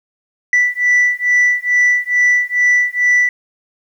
sine beating tone pair, 1970 / 1972.3 Hz, B6 / B6, -5 / -3 cents, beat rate 2.3 Hz, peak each -12 dBFS, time 0.53-3.29 s, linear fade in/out 2 ms, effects tanh soft clip ceiling -7 dBFS + 8-bit

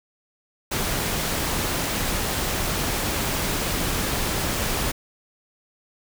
pink noise, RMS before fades -25 dBFS, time 0.71-4.92 s, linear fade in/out 10 ms, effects none

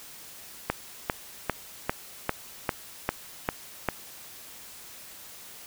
click train, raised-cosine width 0.5 ms, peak -9 dBFS, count 9, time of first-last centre 0.7-3.887 s, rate 2.51 Hz, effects white hiss -46 dBFS RMS until 5.66 s

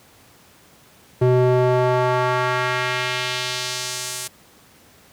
square tone with band-pass filter sweep, 125.7 Hz, B2, 31 cents sharp, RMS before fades -20 dBFS, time 1.21-4.28 s, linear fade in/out 10 ms, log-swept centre 330 to 9400 Hz, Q 1.1, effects pink hiss -51 dBFS RMS until 5.12 s + high-pass 80 Hz 12 dB/octave

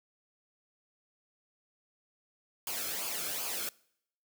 white noise with flanger, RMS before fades -36 dBFS, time 2.67-3.69 s, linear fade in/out 2 ms, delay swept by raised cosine 0.52 to 1.08 ms, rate 2.6 Hz, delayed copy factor -0.65, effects noise-tail reverb RT60 0.7 s tail -24 dB re dry

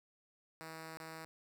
5% pulse tone with dropouts, 160.8 Hz, E3, 43 cents flat, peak -35 dBFS, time 0.61-1.25 s, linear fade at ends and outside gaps 0 ms, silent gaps 0.971-1.001 s, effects none

